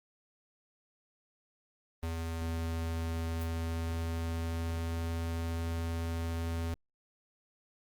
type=tone with pitch glide; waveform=square; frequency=82.41 to 83.13 Hz; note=E2 to E2; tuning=0 to +15 cents; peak=-33 dBFS; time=2.03-6.74 s; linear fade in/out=0 ms; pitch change=+15 cents; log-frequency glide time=3.27-5.3 s
type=noise with exponential decay; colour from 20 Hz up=violet; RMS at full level=-42 dBFS; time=3.41-3.52 s; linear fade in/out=5 ms; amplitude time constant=22 ms
effects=Opus 24 kbps